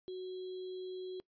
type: tone with sample-and-hold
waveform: sine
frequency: 370 Hz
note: F#4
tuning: in tune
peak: -39 dBFS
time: 0.08-1.2 s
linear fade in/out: 0 ms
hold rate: 3675 Hz
effects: noise-tail reverb RT60 0.1 s tail -21 dB re dry + resampled to 11025 Hz